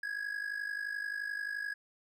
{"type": "tone with amplitude modulation", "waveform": "triangle", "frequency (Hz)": 1661.2, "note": "G#6", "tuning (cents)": 0, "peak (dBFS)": -30, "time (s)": [0.03, 1.74], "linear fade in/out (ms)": 5, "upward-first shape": "sine", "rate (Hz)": 51.5, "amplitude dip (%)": 75, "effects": []}